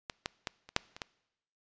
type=clicks; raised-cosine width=0.2 ms; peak=-19 / -15 / -16 / -30 / -7 / -27 / -18 dBFS; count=7; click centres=0.098 / 0.259 / 0.472 / 0.69 / 0.764 / 0.965 / 1.018 s; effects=noise-tail reverb RT60 0.9 s tail -23 dB re dry + resampled to 16000 Hz